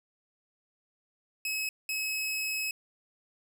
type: tone bursts at uneven times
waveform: sawtooth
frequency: 2567 Hz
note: E7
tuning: 47 cents flat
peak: -27 dBFS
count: 2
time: 1.45-1.69 / 1.89-2.71 s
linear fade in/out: 2 ms
effects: none